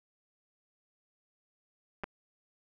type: clicks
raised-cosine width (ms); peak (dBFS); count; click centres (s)
0.5; -22; 2; 2.036 / 2.041
effects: none